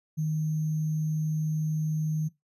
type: tone with sample-and-hold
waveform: sine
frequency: 155.56 Hz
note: D#3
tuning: in tune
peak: -25 dBFS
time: 0.17-2.29 s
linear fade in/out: 20 ms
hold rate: 6300 Hz
effects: noise-tail reverb RT60 0.2 s tail -21 dB re dry + resampled to 32000 Hz